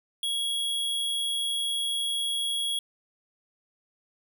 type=tone; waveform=square; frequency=3322 Hz; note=G#7; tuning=in tune; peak=-27 dBFS; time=0.23-2.79 s; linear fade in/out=2 ms; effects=none